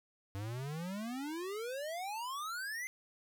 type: exponential sweep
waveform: square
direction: up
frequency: 96.2 to 2093 Hz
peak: -39 dBFS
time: 0.35-2.87 s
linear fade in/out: 0 ms
effects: none